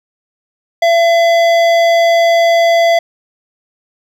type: tone with hard clipping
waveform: sine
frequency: 675 Hz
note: E5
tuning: 41 cents sharp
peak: -9 dBFS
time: 0.82-2.99 s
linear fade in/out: 5 ms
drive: 13 dB
effects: none